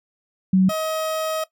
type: tone pair in turn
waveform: sine / 30% pulse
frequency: 187.8 / 633.2 Hz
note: F#3 / D#5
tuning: +26 / +30 cents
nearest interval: octave + major sixth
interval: 2104 cents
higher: second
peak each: -12 / -20 dBFS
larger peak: first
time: 0.53-0.69 / 0.69-1.44 s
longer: second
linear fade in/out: 5 ms
effects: noise-tail reverb RT60 0.1 s tail -17 dB re dry